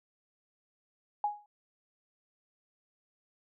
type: tone with exponential decay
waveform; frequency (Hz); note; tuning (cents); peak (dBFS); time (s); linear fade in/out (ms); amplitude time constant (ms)
sine; 830.6; G#5; 0; -24; 1.24-1.46; 2; 47
effects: none